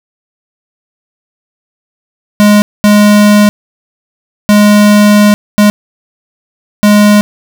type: tone bursts at uneven times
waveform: square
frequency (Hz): 207.7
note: G#3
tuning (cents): 0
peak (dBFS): -3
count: 5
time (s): 2.4-2.62 / 2.84-3.49 / 4.49-5.34 / 5.58-5.7 / 6.83-7.21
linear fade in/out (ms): 0
effects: none